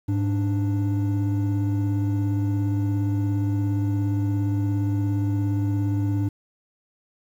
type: tone pair together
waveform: triangle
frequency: 103.63 / 293.7 Hz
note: G#2 / D4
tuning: -3 / 0 cents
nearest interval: octave + tritone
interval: 1803 cents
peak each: -19 / -24 dBFS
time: 0.08-6.29 s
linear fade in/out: 10 ms
effects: tanh soft clip ceiling -12 dBFS + 9-bit